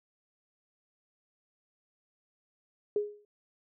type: tone with exponential decay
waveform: sine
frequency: 415.3 Hz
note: G#4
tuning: in tune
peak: -23 dBFS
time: 2.96-3.25 s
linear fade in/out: 2 ms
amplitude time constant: 61 ms
effects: none